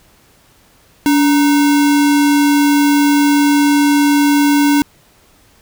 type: tone with sample-and-hold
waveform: sine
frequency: 287.8 Hz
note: D4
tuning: 35 cents flat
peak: -8 dBFS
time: 1.06-4.82 s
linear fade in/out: 0 ms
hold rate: 1225 Hz
effects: pink hiss -50 dBFS RMS until 5.61 s